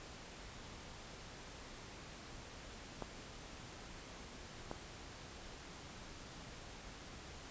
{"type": "clicks", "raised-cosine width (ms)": 1, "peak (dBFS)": -27, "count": 2, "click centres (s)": [3.023, 4.714], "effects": ["pink hiss -52 dBFS RMS until 7.5 s", "resampled to 16000 Hz"]}